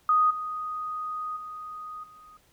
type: tone with level steps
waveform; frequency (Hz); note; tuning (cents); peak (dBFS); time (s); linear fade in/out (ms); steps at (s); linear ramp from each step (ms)
sine; 1244.5; D#6; 0; -18 / -30 / -36 / -48; 0.09-2.37; 2; 0.3 / 1.36 / 2.03; 10
effects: pink hiss -63 dBFS RMS until 2.52 s